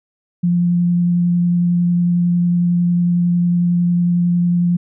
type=tone with vibrato; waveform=sine; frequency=174.61 Hz; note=F3; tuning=in tune; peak=-12 dBFS; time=0.43-4.77 s; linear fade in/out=10 ms; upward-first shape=sine; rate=11 Hz; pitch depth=9 cents each way; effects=none